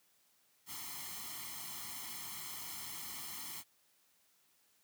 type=noise with comb filter; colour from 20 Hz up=white; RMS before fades=-45 dBFS; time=0.66-3.64 s; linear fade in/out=50 ms; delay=0.95 ms; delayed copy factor=+0.8; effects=white hiss -72 dBFS RMS until 4.83 s + high-pass 100 Hz 12 dB/octave